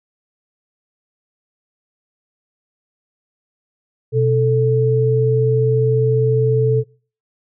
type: tone pair together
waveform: sine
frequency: 125.38 / 440 Hz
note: B2 / A4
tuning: +27 / 0 cents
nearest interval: octave + minor seventh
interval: 2173 cents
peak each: -15 dBFS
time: 4.12-6.84 s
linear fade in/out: 50 ms
effects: noise-tail reverb RT60 0.4 s tail -23 dB re dry